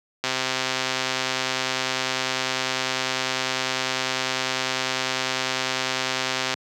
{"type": "click train", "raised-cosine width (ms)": 0.2, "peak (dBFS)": -6, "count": 820, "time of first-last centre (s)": [0.24, 6.54], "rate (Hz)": 130, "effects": ["high-pass 150 Hz 12 dB/octave"]}